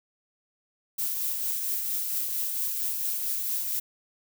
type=noise with tremolo; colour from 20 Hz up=violet; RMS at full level=-28 dBFS; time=0.98-3.8 s; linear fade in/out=10 ms; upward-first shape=triangle; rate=4.4 Hz; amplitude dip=35%; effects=none